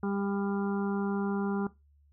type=harmonic tone; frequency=199.3 Hz; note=G3; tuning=29 cents sharp; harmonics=1 / 2 / 4 / 5 / 6 / 7; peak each=-30 / -35 / -41 / -45 / -45 / -44 dBFS; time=0.03-1.67 s; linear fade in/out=2 ms; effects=noise-tail reverb RT60 0.2 s tail -17 dB re dry + added 72 Hz sine -60 dBFS peak until 2.12 s